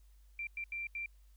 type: tone bursts at uneven times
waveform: sine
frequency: 2359 Hz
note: D7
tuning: 7 cents sharp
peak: -37 dBFS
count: 4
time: 0.39-0.47 / 0.57-0.64 / 0.72-0.87 / 0.95-1.06 s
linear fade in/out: 2 ms
effects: added 50 Hz sine -58 dBFS peak until 1.36 s + white hiss -75 dBFS RMS until 1.36 s